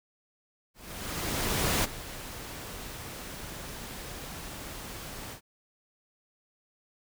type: noise with ADSR envelope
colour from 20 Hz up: pink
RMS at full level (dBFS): -26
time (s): 0.74-5.41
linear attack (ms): 1100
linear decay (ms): 20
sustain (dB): -15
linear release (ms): 90
effects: none